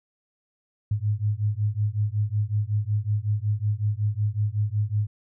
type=beating tone pair; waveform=sine; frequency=102.4 / 107.8 Hz; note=G#2 / A2; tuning=-24 / -35 cents; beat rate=5.4 Hz; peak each=-25 dBFS; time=0.91-5.07 s; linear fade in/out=5 ms; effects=none